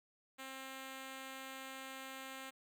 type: tone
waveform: 5% pulse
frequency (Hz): 265.7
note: C4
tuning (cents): +27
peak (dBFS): -35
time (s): 0.38-2.51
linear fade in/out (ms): 20
effects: none